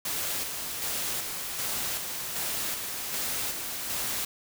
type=noise with tremolo; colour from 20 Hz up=white; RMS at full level=-31 dBFS; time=0.05-4.25 s; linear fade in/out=5 ms; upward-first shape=square; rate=1.3 Hz; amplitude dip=35%; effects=none